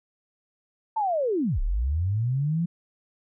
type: linear two-way sweep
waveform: sine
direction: down then up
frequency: 907 to 30.14 to 174.6 Hz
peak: -22 dBFS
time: 0.96-2.66 s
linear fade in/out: 10 ms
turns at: 1.6 s
effects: none